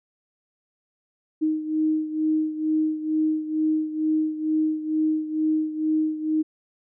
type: beating tone pair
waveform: sine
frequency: 311.1 / 313.3 Hz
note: D#4 / D#4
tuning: 0 / +12 cents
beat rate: 2.2 Hz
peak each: -22 / -27 dBFS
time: 1.41-6.43 s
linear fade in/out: 20 ms
effects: none